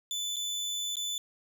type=tone with dropouts; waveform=30% pulse; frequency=3500 Hz; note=A7; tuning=10 cents flat; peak=-29 dBFS; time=0.11-1.18 s; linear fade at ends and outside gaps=1 ms; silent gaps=0.36-0.366 / 0.956-0.968 s; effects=none